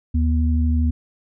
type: tone pair together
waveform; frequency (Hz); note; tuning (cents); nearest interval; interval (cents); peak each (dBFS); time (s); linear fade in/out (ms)
sine; 76.4 / 241.5; D#2 / B3; -31 / -39; octave + minor sixth; 1992; -16 / -23; 0.14-0.91; 10
effects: none